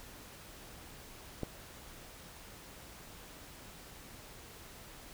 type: click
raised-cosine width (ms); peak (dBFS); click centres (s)
2; -22; 1.433
effects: pink hiss -52 dBFS RMS until 5.13 s